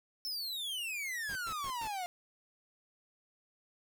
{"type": "exponential sweep", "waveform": "45% pulse", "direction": "down", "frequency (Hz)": [5380, 698.5], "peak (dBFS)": -36, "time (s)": [0.25, 2.06], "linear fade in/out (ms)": 0}
{"type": "noise bursts", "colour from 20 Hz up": "pink", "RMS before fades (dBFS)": -48, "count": 4, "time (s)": [1.29, 1.876], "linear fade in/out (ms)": 2, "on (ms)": 64, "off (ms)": 110}
{"effects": []}